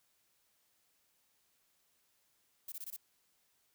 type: noise bursts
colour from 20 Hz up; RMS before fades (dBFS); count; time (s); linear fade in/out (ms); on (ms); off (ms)
violet; -44; 5; 2.68-2.965; 5; 41; 20
effects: white hiss -75 dBFS RMS until 3.74 s